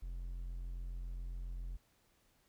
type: tone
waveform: triangle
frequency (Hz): 43.65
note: F1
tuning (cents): 0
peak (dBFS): -38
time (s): 0.02-1.77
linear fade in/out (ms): 10
effects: pink hiss -73 dBFS RMS until 2.48 s